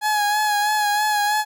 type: tone with vibrato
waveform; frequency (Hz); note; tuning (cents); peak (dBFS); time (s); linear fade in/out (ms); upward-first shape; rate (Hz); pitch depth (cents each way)
30% pulse; 838; G#5; +15; -15; 0.01-1.45; 50; sine; 3.1; 33
effects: none